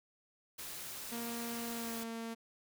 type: noise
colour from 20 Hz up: white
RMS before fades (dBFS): -45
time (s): 0.58-2.04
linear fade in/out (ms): 10
type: tone with pitch glide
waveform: sawtooth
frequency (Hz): 233.9 to 228.2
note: A#3 to A#3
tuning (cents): +6 to -37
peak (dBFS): -36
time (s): 1.11-2.35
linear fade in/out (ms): 20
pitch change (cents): -43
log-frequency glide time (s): 1.71-1.99
effects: none